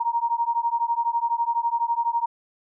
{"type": "beating tone pair", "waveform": "sine", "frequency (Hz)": [930, 942], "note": ["A#5", "A#5"], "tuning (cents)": [-4, 18], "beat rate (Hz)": 12, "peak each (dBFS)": -24, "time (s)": [0, 2.26], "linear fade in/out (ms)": 10, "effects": []}